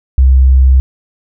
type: tone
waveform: sine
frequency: 65.41 Hz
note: C2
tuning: in tune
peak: -3 dBFS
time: 0.18-0.8 s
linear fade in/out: 0 ms
effects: none